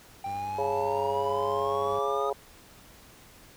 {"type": "exponential sweep", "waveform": "triangle", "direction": "up", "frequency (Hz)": [785, 1244.5], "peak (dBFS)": -29, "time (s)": [0.24, 2.3], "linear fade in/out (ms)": 5}
{"type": "tone with pitch glide", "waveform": "sawtooth", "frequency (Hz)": [98, 98.62], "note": ["G2", "G2"], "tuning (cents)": [0, 11], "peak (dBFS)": -38, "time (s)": [0.26, 1.99], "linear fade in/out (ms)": 5, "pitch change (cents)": 11, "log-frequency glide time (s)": [1.11, 1.34]}
{"type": "harmonic tone", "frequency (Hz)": 138.59, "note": "C#3", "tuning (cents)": 0, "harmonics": [3, 4, 5, 6, 7], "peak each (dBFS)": [-30, -32, -34, -36, -37], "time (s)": [0.58, 2.33], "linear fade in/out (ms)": 5}
{"effects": ["pink hiss -53 dBFS RMS until 3.56 s"]}